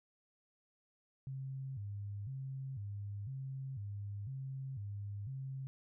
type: tone with vibrato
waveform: sine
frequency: 116.54 Hz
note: A#2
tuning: in tune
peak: -40 dBFS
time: 1.27-5.67 s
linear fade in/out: 0 ms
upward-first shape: square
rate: 1 Hz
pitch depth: 240 cents each way
effects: none